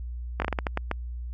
slowing click train, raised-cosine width 0.5 ms, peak -11 dBFS, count 9, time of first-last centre 0.4-0.914 s, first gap 20 ms, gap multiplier 1.32, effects added 60 Hz sine -32 dBFS peak until 1.33 s

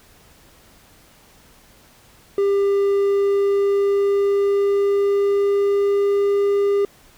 triangle tone with pitch glide, 398.7 to 402.4 Hz, G4 to G4, +29 to +45 cents, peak -13 dBFS, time 2.38-6.85 s, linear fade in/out 2 ms, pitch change +16 cents, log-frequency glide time 2.92-6.43 s, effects pink hiss -51 dBFS RMS until 7.17 s

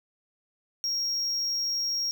triangle tone, 5588 Hz, F8, in tune, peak -25 dBFS, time 0.84-2.11 s, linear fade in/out 0 ms, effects none

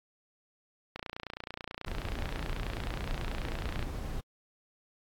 click train, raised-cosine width 0.3 ms, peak -22 dBFS, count 85, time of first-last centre 0.96-3.827 s, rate 29.3 Hz
brown noise, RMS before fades -36 dBFS, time 1.86-4.21 s, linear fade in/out 10 ms
effects AAC 64 kbps

